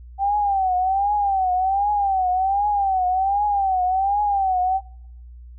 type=tone with vibrato; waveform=sine; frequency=778 Hz; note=G5; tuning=13 cents flat; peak=-17 dBFS; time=0.18-4.81 s; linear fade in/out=50 ms; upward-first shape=triangle; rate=1.3 Hz; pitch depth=130 cents each way; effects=noise-tail reverb RT60 0.7 s tail -25 dB re dry + added 60 Hz sine -38 dBFS peak until 5.58 s